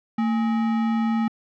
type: tone with sample-and-hold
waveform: sine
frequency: 225.5 Hz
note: A3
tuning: 43 cents sharp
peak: -19 dBFS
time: 0.18-1.28 s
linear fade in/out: 5 ms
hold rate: 1050 Hz
effects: low-pass 2000 Hz 12 dB/octave